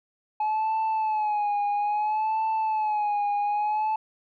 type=tone with vibrato; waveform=sine; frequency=850 Hz; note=G#5; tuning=40 cents sharp; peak=-20 dBFS; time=0.4-3.96 s; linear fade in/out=5 ms; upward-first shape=sine; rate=0.6 Hz; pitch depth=64 cents each way; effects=tanh soft clip ceiling -22 dBFS